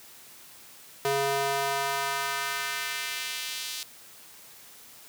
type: tone with high-pass filter sweep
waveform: square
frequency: 138.59 Hz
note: C#3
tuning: in tune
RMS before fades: -30 dBFS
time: 1.05-3.83 s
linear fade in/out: 0 ms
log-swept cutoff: 430 to 3900 Hz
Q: 1.2
effects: white hiss -50 dBFS RMS until 5.08 s + high-pass 80 Hz 12 dB/octave